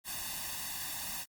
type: noise with comb filter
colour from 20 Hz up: white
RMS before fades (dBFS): -39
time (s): 0.04-1.26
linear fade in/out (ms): 50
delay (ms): 1.1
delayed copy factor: +1
effects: Opus 48 kbps